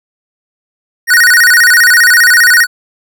square tone with vibrato, 1661.2 Hz, G#6, in tune, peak -4 dBFS, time 1.07-2.67 s, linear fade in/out 50 ms, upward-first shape square, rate 15 Hz, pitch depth 200 cents each way, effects none

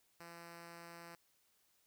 5% pulse tone, 169.8 Hz, F3, 48 cents flat, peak -40 dBFS, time 0.2-1.15 s, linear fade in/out 2 ms, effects white hiss -75 dBFS RMS until 1.86 s

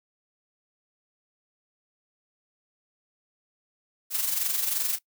blue noise with amplitude modulation, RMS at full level -25 dBFS, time 4.1-4.99 s, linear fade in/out 50 ms, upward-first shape sine, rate 22.8 Hz, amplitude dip 55%, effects noise-tail reverb RT60 0.1 s tail -21 dB re dry

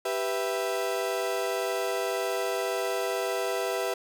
35% pulse chord, E minor, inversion first, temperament equal with one note detuned, 392 / 493.9 / 662.3 Hz, G4 / B4 / E5, 0 / 0 / +8 cents, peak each -30 dBFS, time 0.05-3.94 s, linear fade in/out 5 ms, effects none

